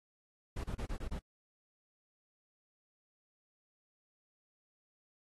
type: noise bursts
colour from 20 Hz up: brown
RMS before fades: -38 dBFS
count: 6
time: 0.56-1.191 s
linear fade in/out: 10 ms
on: 81 ms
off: 29 ms
effects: AAC 32 kbps